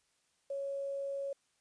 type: tone with quantisation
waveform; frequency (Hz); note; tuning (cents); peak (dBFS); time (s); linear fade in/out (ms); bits
sine; 554.4; C#5; 0; -35; 0.5-1.33; 5; 10
effects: white hiss -75 dBFS RMS until 1.6 s + resampled to 22050 Hz